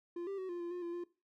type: tone with pitch steps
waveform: triangle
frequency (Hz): 346.4 / 393.6 / 375.6 / 349.4 / 344.6 / 355.6 / 342.9 / 349.3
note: F4 / G4 / F#4 / F4 / F4 / F4 / F4 / F4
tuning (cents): -14 / +7 / +26 / +1 / -23 / +31 / -32 / 0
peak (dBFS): -36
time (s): 0.16-1.04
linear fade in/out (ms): 5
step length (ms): 110
effects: noise-tail reverb RT60 0.3 s tail -19 dB re dry